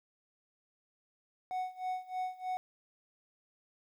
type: tone with tremolo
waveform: triangle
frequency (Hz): 740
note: F#5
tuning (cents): 0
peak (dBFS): -30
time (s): 1.51-2.57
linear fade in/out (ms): 0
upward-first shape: sine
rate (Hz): 3.2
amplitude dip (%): 90
effects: 12-bit